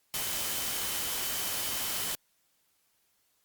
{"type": "tone in noise", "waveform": "sine", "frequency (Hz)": 3051, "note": "G7", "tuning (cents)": -48, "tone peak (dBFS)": -43, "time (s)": [0.14, 2.15], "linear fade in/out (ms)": 0, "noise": "white", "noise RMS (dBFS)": -33, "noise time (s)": [0.14, 2.15], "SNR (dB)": -13, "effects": ["white hiss -72 dBFS RMS until 3.44 s", "Opus 48 kbps"]}